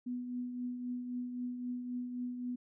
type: tone with tremolo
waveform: sine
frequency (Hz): 246.9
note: B3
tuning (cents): 0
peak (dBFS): -34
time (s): 0.06-2.56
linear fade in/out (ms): 10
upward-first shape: triangle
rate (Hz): 3.8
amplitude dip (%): 50
effects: none